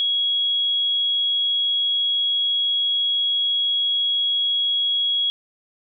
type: tone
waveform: sine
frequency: 3322 Hz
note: G#7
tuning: in tune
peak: -18 dBFS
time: 0-5.3 s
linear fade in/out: 0 ms
effects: none